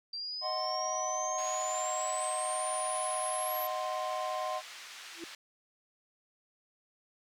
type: exponential sweep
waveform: sine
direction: up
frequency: 4685 to 11840 Hz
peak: -36 dBFS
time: 0.13-3.67 s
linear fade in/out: 5 ms
type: chord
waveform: triangle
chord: C diminished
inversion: first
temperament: equal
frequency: 622.3 / 740 / 1046.5 Hz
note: Eb5 / Gb5 / C6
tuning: 0 / 0 / 0 cents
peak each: -35 dBFS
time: 0.41-4.62 s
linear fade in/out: 50 ms
type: band-pass noise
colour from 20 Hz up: pink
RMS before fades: -48 dBFS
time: 1.38-5.35 s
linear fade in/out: 2 ms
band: 1600 to 6000 Hz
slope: 12 dB/octave
type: tone with exponential growth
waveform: sine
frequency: 335.7 Hz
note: E4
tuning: 32 cents sharp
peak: -36 dBFS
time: 5.12-5.24 s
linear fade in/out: 2 ms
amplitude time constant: 25 ms
effects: none